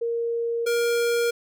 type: tone pair in turn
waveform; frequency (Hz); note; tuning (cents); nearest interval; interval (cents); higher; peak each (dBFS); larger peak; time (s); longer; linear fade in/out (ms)
sine / square; 466.2 / 471.3; A#4 / A#4; 0 / +19; unison; 19; second; -23 / -21; second; 0.01-0.66 / 0.66-1.31; neither; 10
effects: none